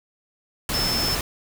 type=tone in noise; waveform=sine; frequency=5274 Hz; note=E8; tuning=in tune; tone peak=-23 dBFS; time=0.74-1.15 s; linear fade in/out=2 ms; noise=pink; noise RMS=-26 dBFS; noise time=0.69-1.21 s; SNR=0 dB; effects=none